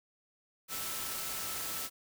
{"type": "tone in noise", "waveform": "sine", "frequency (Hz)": 1318.5, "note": "E6", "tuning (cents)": 0, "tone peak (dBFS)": -49, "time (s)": [0.68, 1.9], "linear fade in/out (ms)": 50, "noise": "white", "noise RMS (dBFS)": -38, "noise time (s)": [0.68, 1.9], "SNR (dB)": -14, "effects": []}